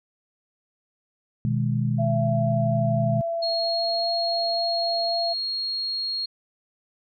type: chord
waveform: sine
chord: G# minor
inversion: first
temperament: equal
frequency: 123.47 / 155.56 / 207.7 Hz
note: B2 / D#3 / G#3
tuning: 0 / 0 / 0 cents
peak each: -23 / -27 / -27 dBFS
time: 1.45-3.21 s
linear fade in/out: 0 ms
type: tone with pitch glide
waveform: sine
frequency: 671 to 681.9 Hz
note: E5 to F5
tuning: +31 to -42 cents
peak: -24 dBFS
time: 1.98-5.34 s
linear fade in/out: 20 ms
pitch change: +27 cents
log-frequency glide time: 3.49-4.03 s
type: tone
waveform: sine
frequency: 4280 Hz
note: C8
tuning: 38 cents sharp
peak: -25 dBFS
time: 3.42-6.26 s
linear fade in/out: 10 ms
effects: none